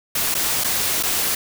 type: noise with dropouts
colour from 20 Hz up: white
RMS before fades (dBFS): -21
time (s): 0.15-1.35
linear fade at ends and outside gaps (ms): 5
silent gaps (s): 0.343-0.349 / 0.639-0.643 / 1.028-1.033
effects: none